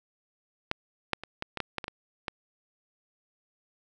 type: clicks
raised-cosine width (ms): 0.3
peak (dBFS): -11 / -9 / -23 / -16 / -17 / -13 / -14 / -20 / -19 / -15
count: 10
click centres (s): 0.714 / 1.133 / 1.236 / 1.424 / 1.573 / 1.603 / 1.783 / 1.842 / 1.881 / 2.282
effects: none